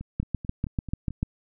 two click trains, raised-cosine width 5 ms, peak -13 / -24 dBFS, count 8 / 6, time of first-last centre 0.2-1.229 / 0.01-1.106 s, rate 6.8 / 4.56 Hz, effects none

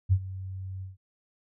sine tone with ADSR envelope, 94.6 Hz, F#2, 39 cents sharp, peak -16 dBFS, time 0.09-0.97 s, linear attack 33 ms, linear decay 62 ms, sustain -18 dB, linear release 150 ms, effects none

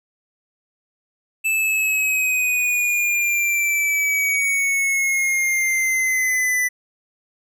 square exponential sweep, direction down, 2637 to 1986 Hz, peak -18 dBFS, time 1.44-6.69 s, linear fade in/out 20 ms, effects none

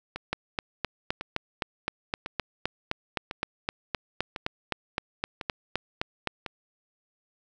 two click trains, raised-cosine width 0.3 ms, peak -11 / -18 dBFS, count 24 / 7, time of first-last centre 0.33-6.273 / 0.16-6.463 s, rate 3.87 / 0.952 Hz, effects none

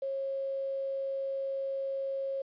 sine tone with quantisation, 543 Hz, C#5, 36 cents flat, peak -31 dBFS, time 0.02-2.42 s, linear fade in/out 5 ms, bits 10, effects resampled to 11025 Hz

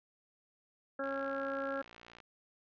harmonic tone, 273.5 Hz, C#4, 23 cents flat, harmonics 1 / 2 / 3 / 4 / 5 / 6, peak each -42 / -37 / -49 / -50 / -41 / -44 dBFS, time 0.99-1.82 s, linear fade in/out 5 ms
click train, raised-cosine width 0.2 ms, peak -33 dBFS, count 69, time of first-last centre 1.04-2.202 s, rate 58.5 Hz
effects low-pass 3000 Hz 12 dB/octave

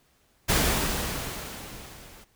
pink noise with level ramp, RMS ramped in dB -21 to -50 dBFS, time 0.48-2.25 s, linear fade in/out 20 ms, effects pink hiss -65 dBFS RMS until 2.35 s

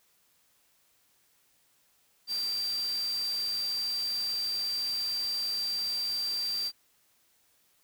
sine tone in noise, 4699 Hz, D8, in tune, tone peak -29 dBFS, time 2.27-6.72 s, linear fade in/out 50 ms, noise white, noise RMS -44 dBFS, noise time 2.27-6.72 s, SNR +12 dB, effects white hiss -68 dBFS RMS until 7.83 s

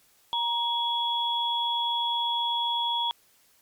sine tone pair together, 942 / 3357 Hz, A#5 / G#7, +18 / +18 cents, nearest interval octave + minor seventh, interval 2200 cents, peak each -27 dBFS, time 0.33-3.11 s, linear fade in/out 0 ms, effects white hiss -62 dBFS RMS until 3.61 s + MP3 96 kbps

